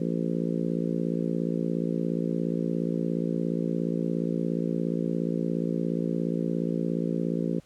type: harmonic tone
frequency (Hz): 57.1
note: A#1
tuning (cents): -35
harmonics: 3 / 4 / 5 / 6 / 7 / 8 / 9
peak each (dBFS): -29 / -31 / -33 / -35 / -36 / -37 / -38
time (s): 0-7.6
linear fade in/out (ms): 5
effects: pink hiss -60 dBFS RMS until 7.65 s + low-pass 10000 Hz 12 dB/octave